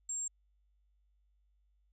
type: tone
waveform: sine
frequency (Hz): 7459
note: A#8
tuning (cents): 0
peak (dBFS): -35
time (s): 0.09-0.28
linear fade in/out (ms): 5
effects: added 50 Hz sine -69 dBFS peak until 1.92 s